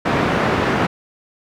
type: band-pass noise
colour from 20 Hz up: pink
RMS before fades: -18 dBFS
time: 0.05-0.87 s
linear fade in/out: 10 ms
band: 130 to 1900 Hz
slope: 12 dB/octave
effects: none